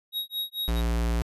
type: tone with tremolo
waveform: square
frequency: 3791 Hz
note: A#7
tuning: 28 cents sharp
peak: -27 dBFS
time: 0.12-0.82 s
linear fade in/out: 50 ms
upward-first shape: sine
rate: 4.5 Hz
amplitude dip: 100%
type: tone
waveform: square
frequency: 57.8 Hz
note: A#1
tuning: 14 cents flat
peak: -24 dBFS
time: 0.68-1.22 s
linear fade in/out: 0 ms
effects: resampled to 32000 Hz